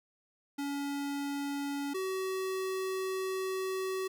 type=tone pair in turn; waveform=square; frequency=282.8 / 378.4 Hz; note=C#4 / F#4; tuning=+35 / +39 cents; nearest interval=perfect fourth; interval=504 cents; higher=second; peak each=-34 / -33 dBFS; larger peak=second; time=0.58-1.94 / 1.94-4.08 s; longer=second; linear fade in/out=10 ms; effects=none